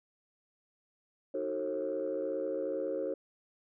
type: chord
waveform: sine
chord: D# diminished seventh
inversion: none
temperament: just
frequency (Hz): 311.1 / 373.4 / 448 / 537.6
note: D#4 / F#4 / A4 / C5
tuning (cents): 0 / +16 / +31 / +47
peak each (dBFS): -39 / -38 / -37 / -34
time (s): 1.34-3.14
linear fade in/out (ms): 5
effects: tanh soft clip ceiling -25 dBFS